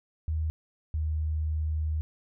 sine tone pair in turn, 78.7 / 77.66 Hz, D#2 / D#2, +20 / -3 cents, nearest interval unison, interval 23 cents, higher first, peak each -26 dBFS, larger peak neither, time 0.28-0.5 / 0.94-2.01 s, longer second, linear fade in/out 0 ms, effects none

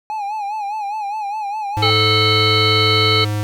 triangle tone with vibrato, 834 Hz, G#5, 7 cents sharp, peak -19 dBFS, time 0.1-1.9 s, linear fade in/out 0 ms, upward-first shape sine, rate 4.9 Hz, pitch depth 86 cents each way
square tone with pitch glide, 105.5 to 104.83 Hz, G#2 to G#2, +28 to +17 cents, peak -19 dBFS, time 1.77-3.43 s, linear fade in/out 0 ms, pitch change -11 cents, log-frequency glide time 2.34-2.9 s
harmonic tone, 436.2 Hz, A4, 15 cents flat, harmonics 1 / 3 / 5 / 7 / 9 / 10, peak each -20 / -20 / -20 / -20 / -20 / -20 dBFS, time 1.82-3.25 s, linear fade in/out 10 ms
effects none

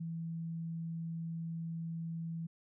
sine tone, 165.1 Hz, E3, 3 cents sharp, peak -37 dBFS, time 0-2.47 s, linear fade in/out 10 ms, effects none

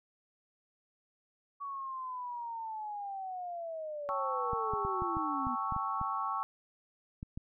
sine linear sweep, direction down, 1131 to 238 Hz, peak -37 dBFS, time 1.6-5.56 s, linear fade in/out 20 ms
sine chord, A dominant seventh, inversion third, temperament equal, 784 / 880 / 1108.7 / 1318.5 Hz, G5 / A5 / C#6 / E6, 0 / 0 / 0 / 0 cents, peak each -40 / -40 / -34 / -39 dBFS, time 4.09-6.43 s, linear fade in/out 0 ms
clicks, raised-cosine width 5 ms, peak -28 dBFS, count 11, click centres 4.533 / 4.736 / 4.85 / 5.021 / 5.169 / 5.469 / 5.723 / 5.764 / 6.014 / 7.229 / 7.375 s
effects none

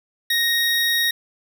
square tone pair together, 1864.7 / 3773 Hz, A#6 / A#7, 0 / +20 cents, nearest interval octave, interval 1220 cents, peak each -21 dBFS, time 0.3-1.11 s, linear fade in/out 5 ms, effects none

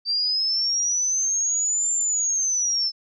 sine linear two-way sweep, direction up then down, 4641 to 7300 to 5240 Hz, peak -20 dBFS, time 0.05-2.92 s, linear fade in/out 50 ms, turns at 1.95 s, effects none

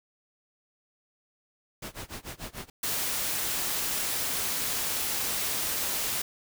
pink noise with tremolo, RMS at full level -37 dBFS, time 1.82-2.7 s, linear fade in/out 5 ms, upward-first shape sine, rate 6.8 Hz, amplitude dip 95%
white noise, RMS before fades -30 dBFS, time 2.83-6.22 s, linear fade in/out 5 ms
effects none

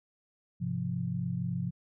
sine chord, F minor, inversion first, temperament equal, 103.83 / 130.81 / 174.61 Hz, Ab2 / C3 / F3, 0 / 0 / 0 cents, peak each -38 / -34 / -33 dBFS, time 0.6-1.71 s, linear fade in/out 20 ms, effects none

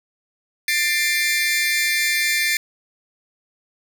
sawtooth tone cluster, 1778 / 2097 / 2372 Hz, A6 / C7 / D7, +18 / +3 / +17 cents, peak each -19 dBFS, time 0.68-2.57 s, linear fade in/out 2 ms, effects none

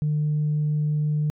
sine tone, 150.5 Hz, D3, 43 cents sharp, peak -19 dBFS, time 0.02-1.3 s, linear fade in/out 0 ms, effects tanh soft clip ceiling -17 dBFS

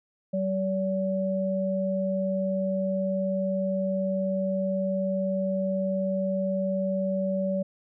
sine tone pair together, 190.88 / 572 Hz, G3 / D5, -46 / -46 cents, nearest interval octave + perfect fifth, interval 1900 cents, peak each -27 dBFS, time 0.33-7.63 s, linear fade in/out 10 ms, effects none

